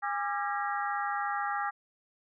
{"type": "harmonic tone with a mistuned harmonic", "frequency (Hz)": 272.3, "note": "C#4", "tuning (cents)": -31, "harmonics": [3, 4, 5, 6, 7], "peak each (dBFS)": [-33, -35, -37, -39, -40], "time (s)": [0.02, 1.71], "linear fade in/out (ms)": 20, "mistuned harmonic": 4, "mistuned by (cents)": 150, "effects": []}